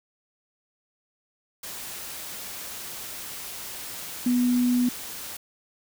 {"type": "tone in noise", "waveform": "sine", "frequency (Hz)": 246.2, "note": "B3", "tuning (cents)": -5, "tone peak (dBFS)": -19, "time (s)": [4.26, 4.89], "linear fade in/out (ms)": 5, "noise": "white", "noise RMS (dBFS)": -37, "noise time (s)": [1.63, 5.37], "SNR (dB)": 15, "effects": []}